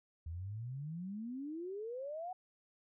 sine exponential sweep, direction up, 78 to 752 Hz, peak -40 dBFS, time 0.26-2.33 s, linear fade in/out 5 ms, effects none

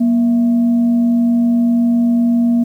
sine tone with frequency modulation, 237.4 Hz, A#3, 32 cents sharp, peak -10 dBFS, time 0-2.64 s, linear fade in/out 10 ms, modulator 427 Hz, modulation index 0.21, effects 8-bit

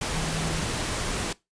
sine tone in noise, 159.7 Hz, D#3, 45 cents sharp, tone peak -31 dBFS, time 0.13-0.64 s, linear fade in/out 5 ms, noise pink, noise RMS -29 dBFS, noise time 0.01-1.33 s, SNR -5 dB, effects noise-tail reverb RT60 0.2 s tail -20 dB re dry + resampled to 22050 Hz

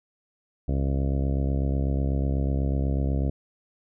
harmonic tone, 68.1 Hz, C#2, 30 cents flat, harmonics 1 / 2 / 3 / 4 / 5 / 6 / 7 / 8 / 9 / 10, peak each -24 / -28 / -34 / -33 / -40 / -41 / -41 / -42 / -42 / -45 dBFS, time 0.68-3.3 s, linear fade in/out 5 ms, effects none

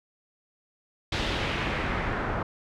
pink noise with low-pass filter sweep, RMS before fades -29 dBFS, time 1.12-2.43 s, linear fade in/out 5 ms, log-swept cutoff 3900 to 1300 Hz, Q 1.5, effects none

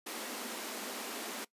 pink high-pass noise, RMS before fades -41 dBFS, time 0.06-1.45 s, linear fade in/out 10 ms, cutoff 210 Hz, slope 96 dB/octave, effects noise-tail reverb RT60 0.1 s tail -20 dB re dry + resampled to 32000 Hz

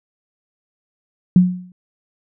sine tone with exponential decay, 181 Hz, F#3, 38 cents flat, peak -4 dBFS, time 1.36-1.72 s, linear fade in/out 2 ms, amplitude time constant 78 ms, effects none

